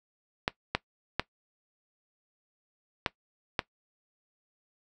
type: clicks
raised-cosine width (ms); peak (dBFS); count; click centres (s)
0.3; -9; 5; 0.479 / 0.75 / 1.196 / 3.062 / 3.592
effects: noise-tail reverb RT60 0.1 s tail -19 dB re dry